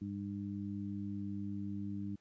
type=harmonic tone; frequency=100.3 Hz; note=G2; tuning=40 cents sharp; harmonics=1 / 2 / 3; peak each=-44 / -40 / -44 dBFS; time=0.01-2.16 s; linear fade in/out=10 ms; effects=pink hiss -75 dBFS RMS until 2.2 s + resampled to 16000 Hz